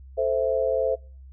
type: chord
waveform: sine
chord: A minor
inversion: none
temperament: equal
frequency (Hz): 440 / 523.3 / 659.3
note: A4 / C5 / E5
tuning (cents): 0 / 0 / 0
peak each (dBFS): -27 / -23 / -26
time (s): 0.17-0.96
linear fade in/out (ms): 20
effects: noise-tail reverb RT60 0.4 s tail -25 dB re dry + added 66 Hz sine -42 dBFS peak until 1.32 s